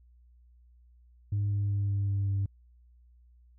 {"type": "tone with pitch steps", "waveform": "sine", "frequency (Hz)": [102, 101.3, 100.6, 99.9, 99.21, 98.53], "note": ["G#2", "G#2", "G2", "G2", "G2", "G2"], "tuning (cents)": [-31, -43, 45, 33, 21, 9], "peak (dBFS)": -24, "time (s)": [1.32, 2.46], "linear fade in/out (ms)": 5, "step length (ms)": 190, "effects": ["tanh soft clip ceiling -24 dBFS", "added 60 Hz sine -56 dBFS peak until 3.58 s"]}